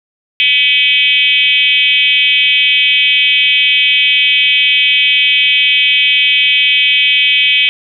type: tone with frequency modulation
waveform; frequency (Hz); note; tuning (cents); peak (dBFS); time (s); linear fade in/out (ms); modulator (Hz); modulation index
sine; 2819; F7; +16; -7; 0.4-7.69; 0; 274; 2.1
effects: none